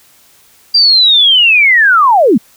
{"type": "linear sweep", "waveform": "sine", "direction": "down", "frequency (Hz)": [4769, 181.5], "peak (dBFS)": -4, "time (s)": [0.74, 2.38], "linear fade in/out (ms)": 10, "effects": ["white hiss -46 dBFS RMS until 2.56 s"]}